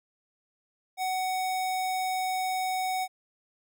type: tone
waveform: square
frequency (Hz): 747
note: F#5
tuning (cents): +16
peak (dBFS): -28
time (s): 0.97-3.08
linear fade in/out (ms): 50
effects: none